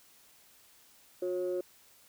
sine tone pair together, 360 / 544.9 Hz, F#4 / C#5, -47 / -30 cents, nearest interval perfect fifth, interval 717 cents, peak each -31 / -34 dBFS, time 1.22-1.61 s, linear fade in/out 5 ms, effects tanh soft clip ceiling -25 dBFS + white hiss -61 dBFS RMS until 2.08 s

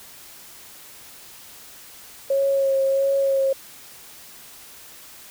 sine tone with vibrato, 545 Hz, C#5, 29 cents flat, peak -17 dBFS, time 2.3-3.53 s, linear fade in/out 5 ms, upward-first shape sine, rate 1.5 Hz, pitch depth 18 cents each way, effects white hiss -44 dBFS RMS until 5.3 s

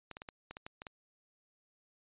clicks, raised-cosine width 0.3 ms, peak -28 dBFS, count 9, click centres 0.113 / 0.169 / 0.219 / 0.288 / 0.51 / 0.569 / 0.665 / 0.819 / 0.868 s, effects resampled to 8000 Hz

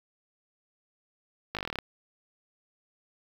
slowing click train, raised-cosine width 0.3 ms, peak -16 dBFS, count 11, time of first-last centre 1.55-1.787 s, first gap 18 ms, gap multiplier 1.06, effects 7-bit

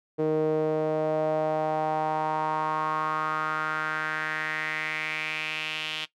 sawtooth tone with band-pass filter sweep, 155.56 Hz, D#3, in tune, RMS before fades -28 dBFS, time 0.18-6.06 s, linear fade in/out 20 ms, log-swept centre 430 to 3100 Hz, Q 4.1, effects noise-tail reverb RT60 0.1 s tail -17 dB re dry

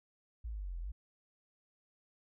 sine exponential two-way sweep, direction down then up, 58.6 to 40.93 to 58.6 Hz, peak -38 dBFS, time 0.44-0.92 s, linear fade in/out 10 ms, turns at 0.8 s, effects none

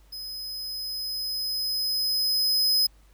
45% pulse tone with level ramp, 5060 Hz, D#8, 28 cents sharp, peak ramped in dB -35 to -19 dBFS, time 0.12-2.87 s, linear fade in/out 10 ms, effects added 50 Hz sine -53 dBFS peak until 3.13 s + pink hiss -63 dBFS RMS until 3.13 s

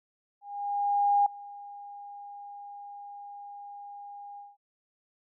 sine tone with ADSR envelope, 812 Hz, G#5, 39 cents flat, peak -19 dBFS, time 0.41-4.57 s, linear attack 850 ms, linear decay 4 ms, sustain -22 dB, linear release 190 ms, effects none

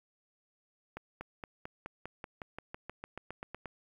accelerating click train, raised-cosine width 0.5 ms, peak -26 dBFS, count 17, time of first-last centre 0.97-3.657 s, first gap 240 ms, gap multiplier 0.95, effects 10-bit

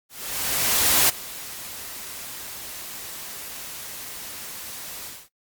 white noise with ADSR envelope, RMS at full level -17 dBFS, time 0.09-5.29 s, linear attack 1000 ms, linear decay 12 ms, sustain -19 dB, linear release 230 ms, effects noise-tail reverb RT60 0.1 s tail -18 dB re dry + Opus 48 kbps

